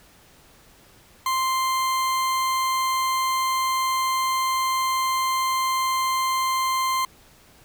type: tone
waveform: 40% pulse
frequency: 1046.5 Hz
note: C6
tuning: in tune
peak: -20 dBFS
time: 1.26-7.05 s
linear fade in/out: 2 ms
effects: pink hiss -53 dBFS RMS until 7.64 s